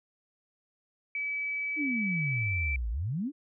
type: tone with pitch glide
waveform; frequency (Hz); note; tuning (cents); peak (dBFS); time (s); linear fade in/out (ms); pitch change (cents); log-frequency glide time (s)
sine; 2293 to 2328; D7 to D7; -42 to -16; -30; 1.15-2.76; 2; +26; 2.27-2.56
type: exponential two-way sweep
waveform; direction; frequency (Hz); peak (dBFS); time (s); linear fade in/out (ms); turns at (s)
sine; down then up; 317.6 to 52.7 to 317.6; -29; 1.76-3.32; 50; 2.9
effects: none